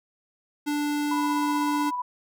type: tone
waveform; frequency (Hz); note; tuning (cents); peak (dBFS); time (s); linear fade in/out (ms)
square; 293.7; D4; 0; -25; 0.66-1.91; 20
type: tone with tremolo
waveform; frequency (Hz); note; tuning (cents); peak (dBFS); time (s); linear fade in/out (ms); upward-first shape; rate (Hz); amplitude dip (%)
sine; 988; B5; 0; -25; 1.11-2.02; 5; sine; 16; 35
effects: none